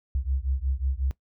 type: beating tone pair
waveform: sine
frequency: 64.1 / 69.6 Hz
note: C2 / C#2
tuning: -35 / +8 cents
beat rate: 5.5 Hz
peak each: -27 / -28 dBFS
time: 0.15-1.11 s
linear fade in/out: 0 ms
effects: noise-tail reverb RT60 0.1 s tail -19 dB re dry